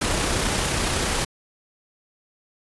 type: noise with amplitude modulation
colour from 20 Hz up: pink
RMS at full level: -22 dBFS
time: 0.01-1.25 s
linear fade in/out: 10 ms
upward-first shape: sine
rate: 31.6 Hz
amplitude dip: 25%
effects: resampled to 24000 Hz